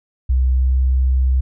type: tone with pitch glide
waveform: sine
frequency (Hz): 64 to 64.67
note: C2 to C2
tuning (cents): -38 to -20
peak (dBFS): -12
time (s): 0.29-1.41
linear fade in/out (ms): 10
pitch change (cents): +18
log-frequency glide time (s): 0.54-0.7
effects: none